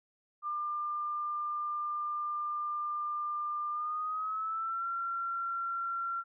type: tone with pitch glide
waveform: sine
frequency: 1197 to 1367.1 Hz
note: D6 to F6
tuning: +33 to -37 cents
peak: -32 dBFS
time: 0.42-6.24 s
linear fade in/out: 50 ms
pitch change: +230 cents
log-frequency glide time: 3.71-4.87 s
effects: none